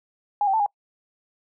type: tone with pitch steps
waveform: sine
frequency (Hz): 823 / 776 / 883 / 817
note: G#5 / G5 / A5 / G#5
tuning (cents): -16 / -18 / +6 / -29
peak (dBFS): -18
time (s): 0.41-0.662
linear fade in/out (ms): 2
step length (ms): 63
effects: noise-tail reverb RT60 0.1 s tail -26 dB re dry